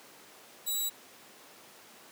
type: tone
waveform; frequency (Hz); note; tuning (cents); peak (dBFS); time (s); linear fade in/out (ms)
10% pulse; 3902; B7; -22; -22; 0.66-0.9; 20
effects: pink hiss -53 dBFS RMS until 2.11 s + high-pass 300 Hz 12 dB/octave